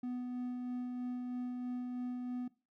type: tone with tremolo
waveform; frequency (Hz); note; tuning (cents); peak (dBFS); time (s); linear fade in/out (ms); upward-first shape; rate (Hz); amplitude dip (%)
triangle; 248; B3; +7; -34; 0.03-2.48; 5; sine; 3.1; 25
effects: noise-tail reverb RT60 0.3 s tail -19 dB re dry